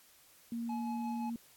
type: tone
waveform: sine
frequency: 233.1 Hz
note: A#3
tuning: in tune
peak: -35 dBFS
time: 0.52-1.36 s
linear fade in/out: 2 ms
type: tone with tremolo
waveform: triangle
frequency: 849 Hz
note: G#5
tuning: 38 cents sharp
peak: -37 dBFS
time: 0.69-1.3 s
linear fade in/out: 5 ms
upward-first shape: sine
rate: 5.7 Hz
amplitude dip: 35%
effects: white hiss -62 dBFS RMS until 1.56 s + AAC 64 kbps